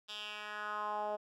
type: tone with band-pass filter sweep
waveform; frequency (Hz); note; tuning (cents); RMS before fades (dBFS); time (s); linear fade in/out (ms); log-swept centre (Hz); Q
10% pulse; 210; G#3; +19; -40; 0.08-1.17; 20; 3800 to 630; 3.1
effects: none